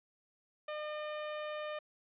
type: tone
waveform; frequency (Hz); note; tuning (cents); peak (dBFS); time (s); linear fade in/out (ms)
sawtooth; 605; D#5; -49; -34; 0.68-1.79; 5
effects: resampled to 8000 Hz

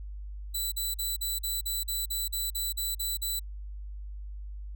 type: tone bursts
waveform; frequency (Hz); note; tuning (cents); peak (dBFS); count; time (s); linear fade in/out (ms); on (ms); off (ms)
10% pulse; 3981; B7; +13; -22; 13; 0.54-3.396; 10; 180; 43
effects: added 50 Hz sine -37 dBFS peak until 4.75 s

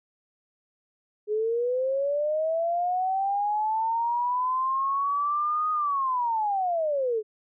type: linear two-way sweep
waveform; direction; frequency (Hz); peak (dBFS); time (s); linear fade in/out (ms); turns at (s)
sine; up then down; 415.3 to 1247 to 415.3; -23; 1.27-7.23; 50; 5.71
effects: none

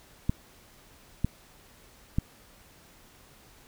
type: clicks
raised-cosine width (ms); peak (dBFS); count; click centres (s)
5; -12; 3; 0.295 / 1.246 / 2.185
effects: pink hiss -56 dBFS RMS until 3.67 s

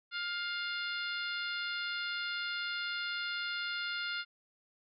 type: harmonic tone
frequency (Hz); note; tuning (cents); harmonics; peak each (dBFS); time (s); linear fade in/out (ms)
704; F5; +14; 2 / 3 / 4 / 5 / 6 / 7; -37 / -43 / -43 / -43 / -44 / -50; 0.11-4.25; 50
effects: none

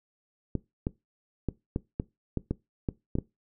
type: clicks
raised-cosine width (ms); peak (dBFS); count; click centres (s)
3; -15; 10; 0.553 / 0.869 / 1.487 / 1.761 / 1.999 / 2.373 / 2.51 / 2.888 / 3.154 / 3.186
effects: noise-tail reverb RT60 0.2 s tail -20 dB re dry

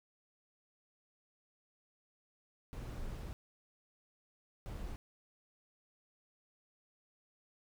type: noise bursts at uneven times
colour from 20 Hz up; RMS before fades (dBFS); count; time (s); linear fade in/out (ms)
brown; -43; 2; 2.73-3.33 / 4.66-4.96; 0
effects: none

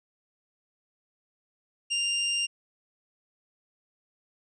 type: tone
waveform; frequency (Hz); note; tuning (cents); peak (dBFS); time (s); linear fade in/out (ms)
sawtooth; 2794; F7; 0; -22; 1.9-2.47; 20
effects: resampled to 22050 Hz

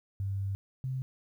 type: tone pair in turn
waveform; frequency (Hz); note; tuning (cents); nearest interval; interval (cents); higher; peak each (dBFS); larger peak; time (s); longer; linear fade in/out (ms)
sine; 98 / 130.81; G2 / C3; 0 / 0; perfect fourth; 500; second; -30 / -31; first; 0.2-0.55 / 0.84-1.02; first; 0
effects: 11-bit

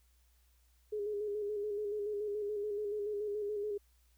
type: tone with vibrato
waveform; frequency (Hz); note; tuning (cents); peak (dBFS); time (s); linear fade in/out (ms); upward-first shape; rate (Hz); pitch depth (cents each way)
sine; 415.3; G#4; 0; -34; 0.92-3.78; 10; square; 7; 36
effects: added 60 Hz sine -66 dBFS peak until 4.17 s + white hiss -74 dBFS RMS until 4.17 s

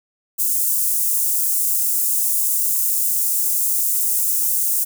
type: high-pass noise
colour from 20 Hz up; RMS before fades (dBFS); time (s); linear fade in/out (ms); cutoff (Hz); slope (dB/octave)
white; -19; 0.38-4.85; 20; 7600; 24
effects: none

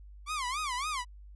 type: tone with vibrato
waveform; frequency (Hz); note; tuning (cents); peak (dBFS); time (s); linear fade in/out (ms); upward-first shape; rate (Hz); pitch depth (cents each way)
sawtooth; 1108.7; C#6; 0; -28; 0.26-1.05; 50; sine; 3.6; 220
effects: added 50 Hz sine -47 dBFS peak until 1.35 s + resampled to 24000 Hz

